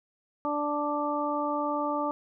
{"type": "harmonic tone", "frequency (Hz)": 293.7, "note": "D4", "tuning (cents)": 0, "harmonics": [1, 2, 3, 4], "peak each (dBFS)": [-32, -32, -32, -32], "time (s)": [0.45, 2.11], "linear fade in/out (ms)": 0, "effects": []}